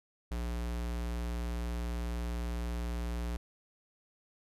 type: tone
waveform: square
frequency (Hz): 59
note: A#1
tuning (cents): +22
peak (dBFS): -34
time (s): 0.31-3.37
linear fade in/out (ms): 5
effects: resampled to 32000 Hz